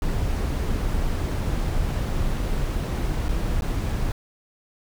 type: noise with dropouts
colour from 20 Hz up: brown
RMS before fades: -24 dBFS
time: 0.02-4.12 s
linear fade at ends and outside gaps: 2 ms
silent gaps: 3.285-3.289 / 3.61-3.62 s
effects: none